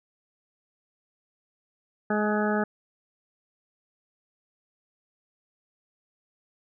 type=harmonic tone with a mistuned harmonic; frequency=210.5 Hz; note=G#3; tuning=24 cents sharp; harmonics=1 / 2 / 3 / 4 / 6 / 7 / 8; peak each=-26 / -29 / -31 / -32 / -34 / -34 / -35 dBFS; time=2.1-2.64 s; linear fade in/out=5 ms; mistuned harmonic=7; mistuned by=+18 cents; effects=none